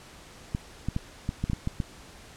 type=clicks; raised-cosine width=5 ms; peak=-15 dBFS; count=9; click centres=0.549 / 0.886 / 0.964 / 1.291 / 1.44 / 1.499 / 1.533 / 1.674 / 1.802 s; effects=pink hiss -49 dBFS RMS until 2.36 s + low-pass 9000 Hz 12 dB/octave